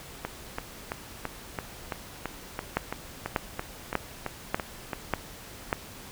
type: two click trains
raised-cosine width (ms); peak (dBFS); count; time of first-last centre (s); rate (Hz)
0.5; -9 / -15; 6 / 15; 2.77-5.729 / 0.25-4.932; 1.69 / 2.99
effects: pink hiss -45 dBFS RMS until 6.11 s